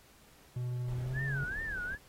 triangle tone with pitch glide, 123.5 to 137.03 Hz, B2 to C#3, 0 to -20 cents, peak -31 dBFS, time 0.56-1.44 s, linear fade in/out 5 ms, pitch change +180 cents, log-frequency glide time 1.01-1.26 s
brown noise, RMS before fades -45 dBFS, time 0.88-1.95 s, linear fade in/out 2 ms
sine tone with vibrato, 1618 Hz, G#6, 46 cents flat, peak -35 dBFS, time 1.13-1.98 s, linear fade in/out 50 ms, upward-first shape sine, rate 2.5 Hz, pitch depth 200 cents each way
effects pink hiss -61 dBFS RMS until 2.08 s + AAC 48 kbps

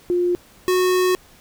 sine / square tone pair in turn, 353.7 / 366.6 Hz, F4 / F#4, +22 / -16 cents, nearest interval minor second, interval 62 cents, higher second, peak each -16 dBFS, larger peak neither, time 0.1-0.35 / 0.68-1.15 s, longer second, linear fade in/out 0 ms, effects pink hiss -50 dBFS RMS until 1.4 s

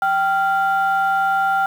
sine tone pair together, 780 / 1389.8 Hz, G5 / F6, -9 / -9 cents, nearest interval minor seventh, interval 1000 cents, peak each -16 / -18 dBFS, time 0.02-1.66 s, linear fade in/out 2 ms, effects tanh soft clip ceiling -10 dBFS + 7-bit

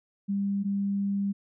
sine tone pair in turn, 199.2 / 199.2 Hz, G3 / G3, +28 / +28 cents, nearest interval unison, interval 0 cents, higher neither, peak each -25 dBFS, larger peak neither, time 0.28-0.64 / 0.64-1.33 s, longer second, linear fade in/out 20 ms, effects none

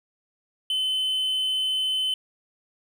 triangle tone, 3047 Hz, G7, 50 cents flat, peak -21 dBFS, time 0.7-2.14 s, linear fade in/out 2 ms, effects none

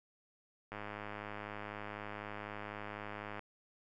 click train, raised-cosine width 0.5 ms, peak -28 dBFS, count 279, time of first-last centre 0.72-3.393 s, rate 104 Hz, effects none

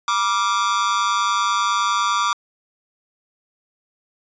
45% pulse tone with amplitude modulation, 1174.7 Hz, D6, in tune, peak -13 dBFS, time 0.08-2.33 s, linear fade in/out 2 ms, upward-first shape sine, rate 210 Hz, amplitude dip 95%, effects resampled to 16000 Hz

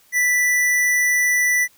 square tone, 1975.5 Hz, B6, in tune, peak -16 dBFS, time 0.12-1.68 s, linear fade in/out 50 ms, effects white hiss -55 dBFS RMS until 1.77 s

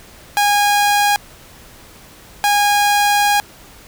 sawtooth tone pair in turn, 820 / 820 Hz, G#5 / G#5, -22 / -22 cents, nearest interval unison, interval 0 cents, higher neither, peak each -8 dBFS, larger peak neither, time 0.37-1.16 / 2.44-3.4 s, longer second, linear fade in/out 0 ms, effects pink hiss -42 dBFS RMS until 3.87 s

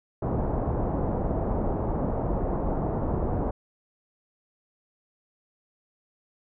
pink low-pass noise, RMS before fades -27 dBFS, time 0.22-3.51 s, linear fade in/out 5 ms, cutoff 880 Hz, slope 24 dB/octave, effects none

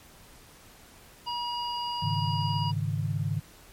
harmonic tone, 960 Hz, B5, 49 cents flat, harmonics 1 / 3 / 5, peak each -31 / -36 / -38 dBFS, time 1.26-2.72 s, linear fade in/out 20 ms
sine chord, Ab suspended fourth, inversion none, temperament equal with one note detuned, 103.83 / 138.59 / 157.01 Hz, Ab2 / Db3 / Eb3, 0 / 0 / +16 cents, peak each -30 / -31 / -31 dBFS, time 2.02-3.4 s, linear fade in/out 10 ms
effects pink hiss -53 dBFS RMS until 3.72 s + MP3 64 kbps

